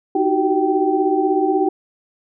sine tone cluster, 312.1 / 368.3 / 384.6 / 777 Hz, D#4 / F#4 / G4 / G5, +5 / -8 / -33 / -16 cents, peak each -20 dBFS, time 0.15-1.69 s, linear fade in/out 5 ms, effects none

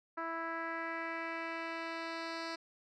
10% pulse tone with low-pass filter sweep, 329.6 Hz, E4, in tune, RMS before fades -40 dBFS, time 0.17-2.56 s, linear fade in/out 10 ms, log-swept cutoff 1400 to 4600 Hz, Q 2.1, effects none

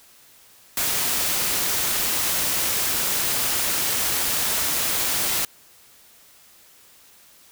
white noise, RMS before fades -23 dBFS, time 0.77-5.45 s, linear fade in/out 2 ms, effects white hiss -52 dBFS RMS until 7.51 s

